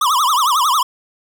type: tone with vibrato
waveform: square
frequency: 1116 Hz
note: C#6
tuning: 11 cents sharp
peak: -13 dBFS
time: 0.01-0.83 s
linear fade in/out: 5 ms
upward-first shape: triangle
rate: 11 Hz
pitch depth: 290 cents each way
effects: none